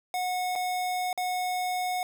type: tone with dropouts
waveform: square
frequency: 730 Hz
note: F#5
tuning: 24 cents flat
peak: -28 dBFS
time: 0.14-2.03 s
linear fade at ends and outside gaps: 1 ms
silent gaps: 0.554-0.559 / 1.129-1.176 s
effects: 11-bit

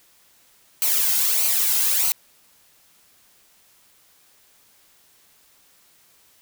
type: noise with flanger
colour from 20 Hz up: blue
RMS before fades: -20 dBFS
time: 0.82-2.12 s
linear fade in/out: 0 ms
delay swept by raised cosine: 0.56 to 1.76 ms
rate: 1.6 Hz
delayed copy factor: -0.6
effects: white hiss -57 dBFS RMS until 6.41 s

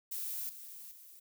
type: noise with level steps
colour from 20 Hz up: violet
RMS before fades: -39 / -49 / -55 dBFS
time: 0.11-1.2 s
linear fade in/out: 10 ms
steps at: 0.49 / 0.91 s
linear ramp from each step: 5 ms
effects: none

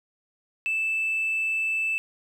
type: tone with hard clipping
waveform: triangle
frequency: 2637 Hz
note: E7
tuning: in tune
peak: -23 dBFS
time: 0.66-1.98 s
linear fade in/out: 0 ms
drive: 2 dB
effects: none

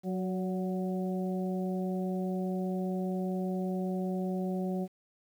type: harmonic tone with a mistuned harmonic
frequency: 185 Hz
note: F#3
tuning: in tune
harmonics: 1 / 2 / 3 / 4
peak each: -31 / -37 / -41 / -43 dBFS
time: 0.03-4.88 s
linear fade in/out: 50 ms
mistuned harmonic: 3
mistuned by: +31 cents
effects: 10-bit

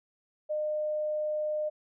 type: tone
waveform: sine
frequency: 608 Hz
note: D#5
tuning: 40 cents flat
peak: -28 dBFS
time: 0.49-1.7 s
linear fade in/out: 20 ms
effects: none

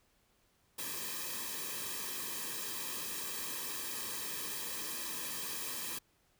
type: noise with comb filter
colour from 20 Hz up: white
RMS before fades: -40 dBFS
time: 0.78-5.99 s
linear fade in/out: 10 ms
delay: 1.4 ms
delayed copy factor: -0.85
effects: pink hiss -72 dBFS RMS until 6.39 s

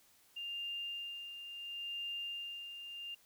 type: tone with tremolo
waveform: sine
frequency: 2800 Hz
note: F7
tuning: 4 cents sharp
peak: -38 dBFS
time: 0.36-3.15 s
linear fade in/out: 10 ms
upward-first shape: sine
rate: 0.72 Hz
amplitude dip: 55%
effects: white hiss -67 dBFS RMS until 3.25 s

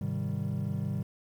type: chord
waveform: triangle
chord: Ab major seventh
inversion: none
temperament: equal with one note detuned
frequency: 103.83 / 130.81 / 155.11 / 196 Hz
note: Ab2 / C3 / Eb3 / G3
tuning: 0 / 0 / -5 / 0 cents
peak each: -33 dBFS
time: 0.01-1.03 s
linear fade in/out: 5 ms
effects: tanh soft clip ceiling -19 dBFS + 10-bit

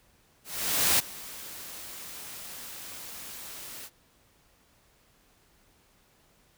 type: noise with ADSR envelope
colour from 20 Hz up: white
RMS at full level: -22 dBFS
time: 0.44-3.9 s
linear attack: 550 ms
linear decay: 15 ms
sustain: -20 dB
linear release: 54 ms
effects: pink hiss -64 dBFS RMS until 6.57 s

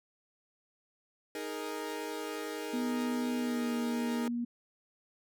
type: chord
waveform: sawtooth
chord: D# suspended fourth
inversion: none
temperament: equal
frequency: 311.1 / 415.3 / 466.2 Hz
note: D#4 / G#4 / A#4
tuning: 0 / 0 / 0 cents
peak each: -37 dBFS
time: 1.35-4.28 s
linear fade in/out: 2 ms
type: tone with pitch glide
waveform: sine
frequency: 246.9 to 238.5 Hz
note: B3 to A#3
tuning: 0 to +40 cents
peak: -31 dBFS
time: 2.73-4.45 s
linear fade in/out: 10 ms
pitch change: -60 cents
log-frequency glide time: 3.38-3.74 s
effects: none

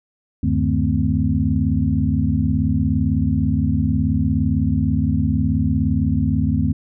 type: tone cluster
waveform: sine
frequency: 77.7 / 97 / 153.6 / 219.8 / 257.7 Hz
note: D#2 / G2 / D#3 / A3 / C4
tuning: -2 / -18 / -22 / -2 / -26 cents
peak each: -22 dBFS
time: 0.43-6.73 s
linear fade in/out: 5 ms
effects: none

